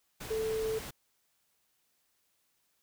sine tone in noise, 440.5 Hz, A4, 2 cents sharp, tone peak -30 dBFS, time 0.3-0.79 s, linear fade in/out 10 ms, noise pink, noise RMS -43 dBFS, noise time 0.2-0.91 s, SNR +10 dB, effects white hiss -75 dBFS RMS until 2.82 s

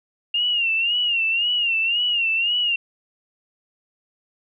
sine tone with vibrato, 2794 Hz, F7, in tune, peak -18 dBFS, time 0.34-2.76 s, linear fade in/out 5 ms, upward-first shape sine, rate 1.9 Hz, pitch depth 94 cents each way, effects none

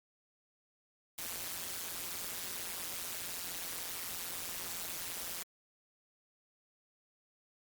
white noise with amplitude modulation, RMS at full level -37 dBFS, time 1.18-5.43 s, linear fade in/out 5 ms, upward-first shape sine, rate 175 Hz, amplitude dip 95%, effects Opus 48 kbps

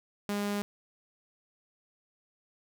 sawtooth tone, 204.2 Hz, G#3, 29 cents flat, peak -26 dBFS, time 0.29-0.62 s, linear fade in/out 0 ms, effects none

